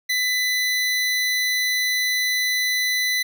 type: tone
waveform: 25% pulse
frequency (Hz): 2000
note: B6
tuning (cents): +21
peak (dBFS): -16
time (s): 0.09-3.23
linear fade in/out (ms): 10
effects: none